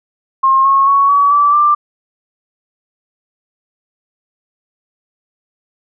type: tone with pitch steps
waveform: sine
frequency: 1069 / 1090.8 / 1113.1 / 1135.8 / 1159 / 1182.7 Hz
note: C6 / C#6 / C#6 / C#6 / D6 / D6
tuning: +37 / -28 / +7 / +42 / -23 / +12 cents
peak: -7 dBFS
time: 0.43-1.75 s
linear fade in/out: 10 ms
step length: 220 ms
effects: none